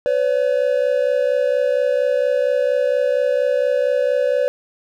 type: tone pair together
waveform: triangle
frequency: 504 / 568.3 Hz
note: B4 / C#5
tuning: +35 / +43 cents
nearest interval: major second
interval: 208 cents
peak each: -16 dBFS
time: 0.06-4.48 s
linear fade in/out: 0 ms
effects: none